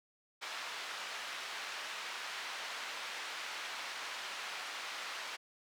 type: band-pass noise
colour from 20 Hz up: pink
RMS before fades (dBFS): -43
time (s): 0.41-5.37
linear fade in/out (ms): 20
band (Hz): 1100 to 4400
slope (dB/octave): 12
effects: none